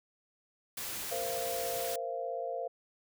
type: noise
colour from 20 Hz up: white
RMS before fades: -39 dBFS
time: 0.77-1.96 s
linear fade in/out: 5 ms
type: chord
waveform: sine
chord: Bb suspended second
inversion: none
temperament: equal with one note detuned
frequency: 466.2 / 523.3 / 686.5 Hz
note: Bb4 / C5 / F5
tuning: 0 / 0 / -30 cents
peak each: -40 / -38 / -37 dBFS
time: 1.11-2.68 s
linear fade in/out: 10 ms
effects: none